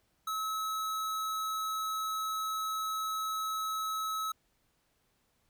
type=tone; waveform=square; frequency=1292 Hz; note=E6; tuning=35 cents flat; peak=-33 dBFS; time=0.27-4.32 s; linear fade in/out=5 ms; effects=pink hiss -74 dBFS RMS until 5.49 s